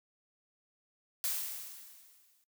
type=noise with exponential decay; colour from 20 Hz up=blue; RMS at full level=-32 dBFS; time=1.24-2.44 s; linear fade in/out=0 ms; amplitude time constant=260 ms; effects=noise-tail reverb RT60 0.1 s tail -18 dB re dry